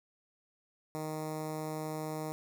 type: tone with notch filter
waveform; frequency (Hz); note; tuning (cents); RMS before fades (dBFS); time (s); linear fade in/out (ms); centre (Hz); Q
10% pulse; 155.56; D#3; 0; -38; 0.95-2.32; 0; 3000; 0.62
effects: none